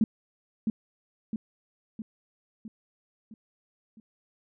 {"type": "tone with echo", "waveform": "sine", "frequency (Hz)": 219.6, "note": "A3", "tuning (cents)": -3, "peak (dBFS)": -18, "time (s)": [0.01, 0.04], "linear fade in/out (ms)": 2, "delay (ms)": 660, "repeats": 6, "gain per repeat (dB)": -5, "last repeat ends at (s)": 4, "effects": []}